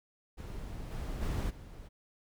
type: noise with level steps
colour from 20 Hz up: brown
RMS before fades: -42 / -38 / -33 / -48 dBFS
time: 0.37-1.89 s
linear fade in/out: 20 ms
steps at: 0.9 / 1.21 / 1.49 s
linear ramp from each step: 20 ms
effects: none